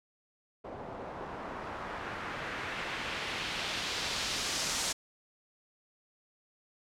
white noise with low-pass filter sweep, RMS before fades -37 dBFS, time 0.64-4.93 s, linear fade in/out 10 ms, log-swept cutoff 650 to 7100 Hz, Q 1.2, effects none

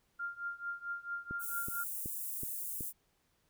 sine tone with tremolo, 1396.9 Hz, F6, in tune, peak -34 dBFS, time 0.19-1.84 s, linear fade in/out 10 ms, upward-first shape triangle, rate 4.5 Hz, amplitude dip 95%
click train, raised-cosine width 3 ms, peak -30 dBFS, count 5, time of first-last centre 1.31-2.808 s, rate 2.67 Hz
white high-pass noise, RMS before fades -40 dBFS, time 1.39-2.93 s, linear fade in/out 50 ms, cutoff 9000 Hz, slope 24 dB/octave
effects pink hiss -75 dBFS RMS until 3.49 s

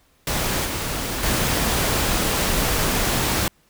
pink noise with level steps, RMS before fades -23 / -26 / -21 dBFS, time 0.27-3.48 s, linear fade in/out 2 ms, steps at 0.65 / 1.23 s, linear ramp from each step 5 ms, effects pink hiss -60 dBFS RMS until 3.69 s

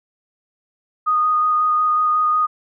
sine tone with vibrato, 1237 Hz, D#6, 10 cents flat, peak -14 dBFS, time 1.06-2.47 s, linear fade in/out 20 ms, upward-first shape square, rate 5.5 Hz, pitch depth 9 cents each way, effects none

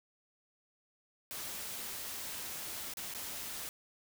white noise with dropouts, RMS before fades -42 dBFS, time 1.31-3.69 s, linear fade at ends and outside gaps 0 ms, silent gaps 2.937-2.971 / 3.138-3.148 s, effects none

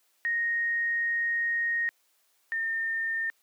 sine tone pair in turn, 1864.7 / 1814.8 Hz, A#6 / A#6, 0 / -47 cents, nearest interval unison, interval 47 cents, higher first, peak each -25 / -27 dBFS, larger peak first, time 0.25-1.89 / 2.52-3.3 s, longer first, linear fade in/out 0 ms, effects white hiss -69 dBFS RMS until 3.42 s + high-pass 400 Hz 12 dB/octave

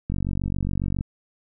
click train, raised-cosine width 5 ms, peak -14 dBFS, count 44, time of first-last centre 0.1-1.009 s, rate 47.3 Hz, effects none

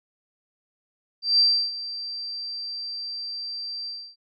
sine tone with ADSR envelope, 4697 Hz, D8, 1 cent flat, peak -14 dBFS, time 1.22-4.16 s, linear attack 170 ms, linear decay 320 ms, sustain -16 dB, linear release 290 ms, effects none

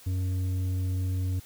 sine tone with tanh clipping, 92.5 Hz, F#2, in tune, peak -27 dBFS, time 0.06-1.4 s, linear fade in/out 10 ms, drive 7 dB, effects white hiss -52 dBFS RMS until 1.45 s

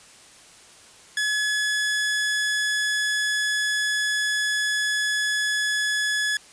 sawtooth tone, 1700 Hz, G#6, 40 cents sharp, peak -18 dBFS, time 1.17-6.37 s, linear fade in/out 2 ms, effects white hiss -49 dBFS RMS until 6.52 s + resampled to 22050 Hz

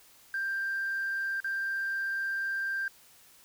sine tone with dropouts, 1581 Hz, G6, 14 cents sharp, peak -28 dBFS, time 0.34-2.88 s, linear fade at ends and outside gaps 2 ms, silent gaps 1.403-1.444 s, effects tanh soft clip ceiling -26 dBFS + white hiss -58 dBFS RMS until 3.44 s

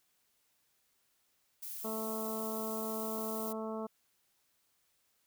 violet noise, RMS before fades -43 dBFS, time 1.62-3.53 s, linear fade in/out 10 ms
harmonic tone, 220 Hz, A3, in tune, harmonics 1 / 2 / 3 / 4 / 5 / 6, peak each -40 / -41 / -43 / -48 / -47 / -51 dBFS, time 1.84-3.87 s, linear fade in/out 10 ms
effects white hiss -75 dBFS RMS until 5.26 s

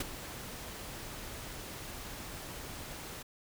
pink noise with ADSR envelope, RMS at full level -32 dBFS, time 0-3.23 s, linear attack 6 ms, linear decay 21 ms, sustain -12 dB, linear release 12 ms, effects none

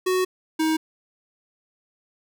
square tone pair in turn, 370 / 316.6 Hz, F#4 / D#4, 0 / +30 cents, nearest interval minor third, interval 270 cents, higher first, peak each -20 / -20 dBFS, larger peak neither, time 0.06-0.25 / 0.59-0.77 s, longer first, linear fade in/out 10 ms, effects none

